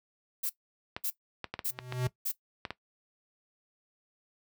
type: noise bursts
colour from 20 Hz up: violet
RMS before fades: -32 dBFS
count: 4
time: 0.43-2.318 s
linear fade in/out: 10 ms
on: 67 ms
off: 540 ms
type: clicks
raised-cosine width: 0.3 ms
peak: -19 dBFS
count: 8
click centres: 0.965 / 1.443 / 1.54 / 1.592 / 1.789 / 1.924 / 2.652 / 2.706 s
type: tone with exponential growth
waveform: square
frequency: 125.8 Hz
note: B2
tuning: 32 cents sharp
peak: -26 dBFS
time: 1.64-2.07 s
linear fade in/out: 2 ms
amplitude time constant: 93 ms
effects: noise-tail reverb RT60 0.1 s tail -17 dB re dry + high-pass 60 Hz 12 dB/octave